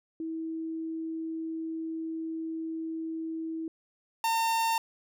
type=tone pair in turn; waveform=sine / 45% pulse; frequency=323.5 / 908.4 Hz; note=E4 / A#5; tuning=-32 / -45 cents; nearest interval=octave + tritone; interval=1787 cents; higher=second; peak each=-32 / -25 dBFS; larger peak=second; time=0.2-3.68 / 4.24-4.78 s; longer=first; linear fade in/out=2 ms; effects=none